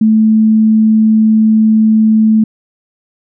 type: tone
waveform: sine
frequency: 218.6 Hz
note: A3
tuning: 11 cents flat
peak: -5 dBFS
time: 0.01-2.44 s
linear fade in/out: 5 ms
effects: none